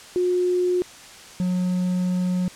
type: tone pair in turn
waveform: sine / triangle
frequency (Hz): 360 / 181.46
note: F#4 / F#3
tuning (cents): -47 / -33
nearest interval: octave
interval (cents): 1186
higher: first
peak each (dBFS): -18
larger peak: neither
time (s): 0.16-0.82 / 1.4-2.48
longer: second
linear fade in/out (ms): 0
effects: white hiss -43 dBFS RMS until 2.55 s + low-pass 8000 Hz 12 dB/octave